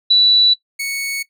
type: tone pair in turn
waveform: sine / sawtooth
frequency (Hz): 3951 / 2217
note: B7 / C#7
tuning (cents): 0 / 0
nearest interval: minor seventh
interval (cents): 1000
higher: first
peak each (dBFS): -8 / -17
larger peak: first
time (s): 0.1-0.54 / 0.79-1.23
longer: neither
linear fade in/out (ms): 10
effects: noise-tail reverb RT60 0.1 s tail -18 dB re dry